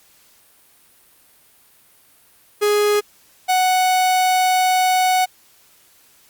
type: tone pair in turn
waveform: 45% pulse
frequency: 415.7 / 740.7 Hz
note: G#4 / F#5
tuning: +2 / +2 cents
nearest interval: minor seventh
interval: 1000 cents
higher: second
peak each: -14 dBFS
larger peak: neither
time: 2.61-3.01 / 3.48-5.26 s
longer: second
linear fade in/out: 20 ms
effects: white hiss -53 dBFS RMS until 6.29 s + Opus 48 kbps